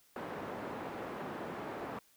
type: band-pass noise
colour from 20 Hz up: pink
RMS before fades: -42 dBFS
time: 0.16-1.99 s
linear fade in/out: 2 ms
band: 230 to 1300 Hz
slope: 12 dB/octave
effects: white hiss -67 dBFS RMS until 2.16 s